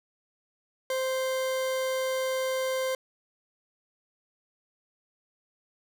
40% pulse tone, 522 Hz, C5, 4 cents flat, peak -26 dBFS, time 0.9-2.95 s, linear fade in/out 2 ms, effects none

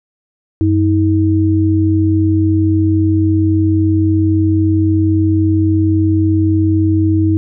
sine tone pair together, 95.1 / 318.8 Hz, F#2 / D#4, +48 / +42 cents, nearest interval octave + major sixth, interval 2094 cents, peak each -12 dBFS, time 0.61-7.37 s, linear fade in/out 0 ms, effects none

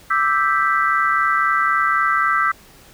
sine chord, E minor seventh, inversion third, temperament equal, 1174.7 / 1318.5 / 1568 / 1975.5 Hz, D6 / E6 / G6 / B6, 0 / 0 / 0 / 0 cents, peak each -21 / -18 / -21 / -23 dBFS, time 0.1-2.52 s, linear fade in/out 10 ms, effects pink hiss -47 dBFS RMS until 2.93 s

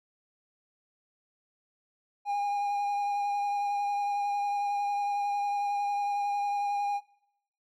triangle tone with vibrato, 813 Hz, G#5, 37 cents flat, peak -25 dBFS, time 2.25-7.01 s, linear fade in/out 50 ms, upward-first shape triangle, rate 11 Hz, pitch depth 17 cents each way, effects noise-tail reverb RT60 0.9 s tail -24 dB re dry + AAC 64 kbps

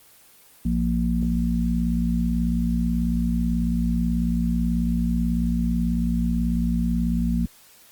harmonic tone, 58.27 Hz, A#1, in tune, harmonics 1 / 3 / 4, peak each -24 / -24 / -24 dBFS, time 0.65-7.46 s, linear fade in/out 5 ms, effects white hiss -52 dBFS RMS until 7.91 s + Opus 24 kbps

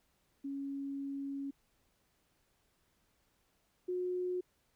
sine tone pair in turn, 277.2 / 362.2 Hz, C#4 / F#4, 0 / -37 cents, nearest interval perfect fourth, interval 463 cents, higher second, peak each -37 / -33 dBFS, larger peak second, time 0.44-1.51 / 3.88-4.41 s, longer first, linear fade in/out 10 ms, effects pink hiss -75 dBFS RMS until 4.75 s

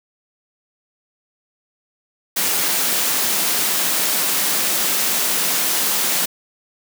white high-pass noise, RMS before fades -19 dBFS, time 2.36-6.26 s, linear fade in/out 10 ms, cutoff 150 Hz, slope 96 dB/octave, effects none

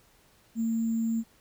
sine tone with sample-and-hold, 226.6 Hz, A#3, 49 cents flat, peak -25 dBFS, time 0.55-1.24 s, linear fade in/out 50 ms, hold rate 7350 Hz, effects pink hiss -62 dBFS RMS until 1.4 s

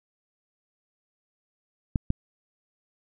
clicks, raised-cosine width 5 ms, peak -11 dBFS, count 2, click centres 1.958 / 2.104 s, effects none

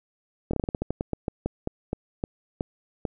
slowing click train, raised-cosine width 2 ms, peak -13 dBFS, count 18, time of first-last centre 0.51-3.052 s, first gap 24 ms, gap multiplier 1.2, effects none

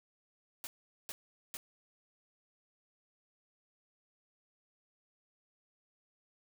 white noise bursts, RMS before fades -43 dBFS, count 3, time 0.64-1.57 s, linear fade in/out 0 ms, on 30 ms, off 420 ms, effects none

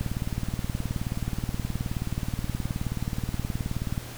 click train, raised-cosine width 5 ms, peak -16 dBFS, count 76, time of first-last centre 0.01-3.978 s, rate 18.9 Hz, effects added 119 Hz sine -40 dBFS peak until 4.17 s + pink hiss -42 dBFS RMS until 4.17 s

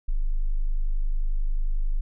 sine tone, 25.58 Hz, G#0, 25 cents flat, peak -20 dBFS, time 0.08-2.01 s, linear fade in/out 10 ms, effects none

